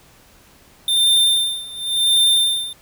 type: tone with tremolo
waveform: square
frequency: 3595 Hz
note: A7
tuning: 36 cents sharp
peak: -12 dBFS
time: 0.88-2.73 s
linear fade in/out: 2 ms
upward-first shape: sine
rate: 0.92 Hz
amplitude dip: 90%
effects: pink hiss -50 dBFS RMS until 2.81 s